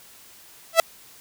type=tone with exponential growth; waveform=sawtooth; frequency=659.3 Hz; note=E5; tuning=in tune; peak=-4 dBFS; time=0.73-0.8 s; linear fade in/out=2 ms; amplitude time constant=15 ms; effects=white hiss -49 dBFS RMS until 1.2 s

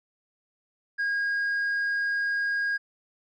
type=tone with tanh clipping; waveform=sine; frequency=1632 Hz; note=G#6; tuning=31 cents flat; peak=-25 dBFS; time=0.98-2.78 s; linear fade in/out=20 ms; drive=2 dB; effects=none

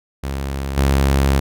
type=tone with level steps; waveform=sawtooth; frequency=68.4 Hz; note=C#2; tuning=23 cents flat; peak=-18 / -9 dBFS; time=0.23-1.4 s; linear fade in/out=10 ms; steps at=0.77 s; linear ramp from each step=10 ms; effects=none

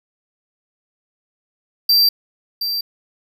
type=tone with echo; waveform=square; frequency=4699 Hz; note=D8; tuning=in tune; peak=-11 dBFS; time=1.89-2.09 s; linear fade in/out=5 ms; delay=720 ms; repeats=1; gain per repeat=-9 dB; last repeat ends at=2.81 s; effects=none

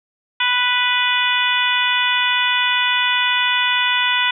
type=harmonic tone; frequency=493.9 Hz; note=B4; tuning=in tune; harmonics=2 / 3 / 4 / 5 / 6 / 7; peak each=-22 / -22 / -22 / -22 / -22 / -22 dBFS; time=0.4-4.31 s; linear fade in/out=5 ms; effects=none

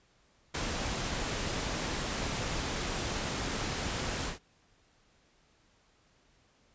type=noise with ADSR envelope; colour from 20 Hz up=pink; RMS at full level=-31 dBFS; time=0.54-4.39 s; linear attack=11 ms; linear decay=7 ms; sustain=-3 dB; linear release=130 ms; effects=pink hiss -67 dBFS RMS until 6.74 s + resampled to 16000 Hz

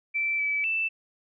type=tone with pitch steps; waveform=sine; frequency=2331 / 2300 / 2651 Hz; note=D7 / D7 / E7; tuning=-14 / -37 / +9 cents; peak=-24 dBFS; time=0.14-0.89 s; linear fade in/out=20 ms; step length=250 ms; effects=none

